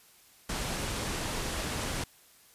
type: low-pass noise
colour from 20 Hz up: pink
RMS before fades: -34 dBFS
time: 0.49-2.04 s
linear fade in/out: 5 ms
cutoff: 11000 Hz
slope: 24 dB/octave
effects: white hiss -59 dBFS RMS until 2.54 s + resampled to 32000 Hz